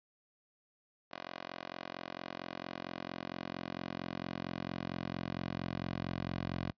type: tone with high-pass filter sweep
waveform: 10% pulse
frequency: 44.39 Hz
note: F1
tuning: 29 cents sharp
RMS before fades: -41 dBFS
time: 1.11-6.72 s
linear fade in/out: 10 ms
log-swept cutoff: 560 to 98 Hz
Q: 0.78
effects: noise-tail reverb RT60 0.1 s tail -25 dB re dry + resampled to 11025 Hz